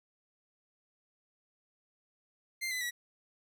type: tone with pitch steps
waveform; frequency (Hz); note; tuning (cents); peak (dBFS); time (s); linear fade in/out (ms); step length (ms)
sawtooth; 2093 / 2012 / 1934.9; C7 / B6 / B6; 0 / +32 / -36; -30; 2.61-2.91; 20; 100
effects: none